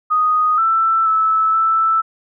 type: tone with pitch steps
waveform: sine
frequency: 1245 / 1330 / 1307 / 1321 Hz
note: D#6 / E6 / E6 / E6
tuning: +1 / +15 / -15 / +3 cents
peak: -12 dBFS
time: 0.1-2.02 s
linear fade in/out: 20 ms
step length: 480 ms
effects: none